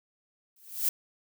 violet noise with exponential growth, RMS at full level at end -23 dBFS, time 0.56-0.89 s, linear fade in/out 5 ms, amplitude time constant 70 ms, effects none

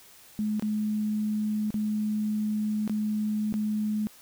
sine tone with dropouts, 212.6 Hz, G#3, 41 cents sharp, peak -25 dBFS, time 0.39-4.07 s, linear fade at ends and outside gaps 0 ms, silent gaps 0.596-0.624 / 1.705-1.742 / 2.877-2.896 / 3.525-3.54 s, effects white hiss -53 dBFS RMS until 4.21 s

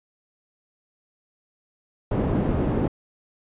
white low-pass noise, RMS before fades -23 dBFS, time 2.11-2.88 s, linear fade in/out 5 ms, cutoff 330 Hz, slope 12 dB/octave, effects resampled to 8000 Hz

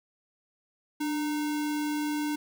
sine tone with sample-and-hold, 296.9 Hz, D4, 19 cents sharp, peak -27 dBFS, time 1-2.36 s, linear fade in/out 10 ms, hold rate 1225 Hz, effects none

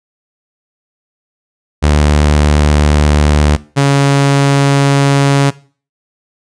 sawtooth tone pair in turn, 74.3 / 139.73 Hz, D2 / C#3, +21 / +14 cents, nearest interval major seventh, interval 1093 cents, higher second, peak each -3 dBFS, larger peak neither, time 1.82-3.57 / 3.76-5.51 s, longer neither, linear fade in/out 20 ms, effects noise-tail reverb RT60 0.4 s tail -19 dB re dry + resampled to 22050 Hz

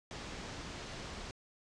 pink low-pass noise, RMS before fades -45 dBFS, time 0.11-1.31 s, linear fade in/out 0 ms, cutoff 6700 Hz, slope 24 dB/octave, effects resampled to 22050 Hz

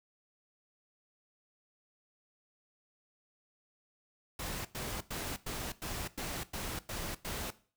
pink noise bursts, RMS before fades -39 dBFS, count 9, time 4.39-7.506 s, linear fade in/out 5 ms, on 260 ms, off 97 ms, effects noise-tail reverb RT60 0.4 s tail -17 dB re dry

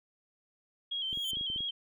sine tone with vibrato, 3200 Hz, G7, 35 cents sharp, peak -32 dBFS, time 0.91-1.71 s, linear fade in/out 10 ms, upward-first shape square, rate 4.5 Hz, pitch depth 48 cents each way
10% pulse tone with exponential growth, 3417 Hz, G#7, 49 cents sharp, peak -30 dBFS, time 1.03-1.31 s, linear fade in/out 2 ms, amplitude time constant 60 ms
clicks, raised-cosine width 3 ms, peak -34 dBFS, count 8, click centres 1.129 / 1.174 / 1.333 / 1.371 / 1.411 / 1.501 / 1.561 / 1.606 s
effects none

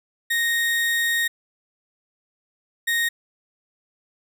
35% pulse tone bursts at uneven times, 1861 Hz, A#6, 3 cents flat, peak -18 dBFS, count 2, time 0.3-1.28 / 2.87-3.09 s, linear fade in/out 10 ms, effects none

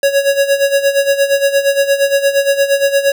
square tone with tremolo, 556 Hz, C#5, 5 cents sharp, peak -8 dBFS, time 0.03-3.12 s, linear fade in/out 2 ms, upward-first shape sine, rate 8.6 Hz, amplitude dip 75%, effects none

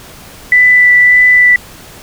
sine tone with vibrato, 1982 Hz, B6, 6 cents sharp, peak -3 dBFS, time 0.52-1.56 s, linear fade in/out 2 ms, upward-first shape sine, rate 1.7 Hz, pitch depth 10 cents each way, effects pink hiss -34 dBFS RMS until 2.02 s

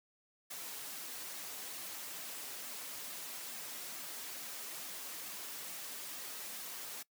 white noise with flanger, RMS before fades -45 dBFS, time 0.5-7.03 s, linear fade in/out 10 ms, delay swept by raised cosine 2 to 6 ms, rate 2.3 Hz, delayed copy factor -0.5, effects noise-tail reverb RT60 0.1 s tail -21 dB re dry + high-pass 200 Hz 12 dB/octave

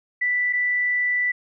sine tone pair in turn, 1975.5 / 1975.5 Hz, B6 / B6, 0 / 0 cents, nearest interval unison, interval 0 cents, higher neither, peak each -19 dBFS, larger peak neither, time 0.21-0.53 / 0.53-1.32 s, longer second, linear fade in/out 10 ms, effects none

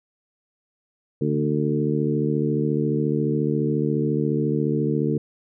harmonic tone with a mistuned harmonic, 74.3 Hz, D2, 21 cents sharp, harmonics 2 / 3 / 4 / 5 / 6, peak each -24 / -26 / -26 / -28 / -27 dBFS, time 1.21-5.18 s, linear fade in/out 5 ms, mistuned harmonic 2, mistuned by -31 cents, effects none

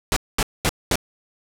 pink noise bursts, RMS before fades -19 dBFS, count 4, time 0.12-0.956 s, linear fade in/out 0 ms, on 44 ms, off 220 ms, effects low-pass 12000 Hz 12 dB/octave

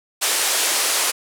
white band-pass noise, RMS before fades -20 dBFS, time 0.21-1.12 s, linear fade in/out 20 ms, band 360 to 11000 Hz, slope 24 dB/octave, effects none

